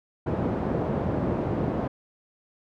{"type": "band-pass noise", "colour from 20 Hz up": "pink", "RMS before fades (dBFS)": -27, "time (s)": [0.26, 1.88], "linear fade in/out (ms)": 10, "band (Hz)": [110, 620], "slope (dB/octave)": 12, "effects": []}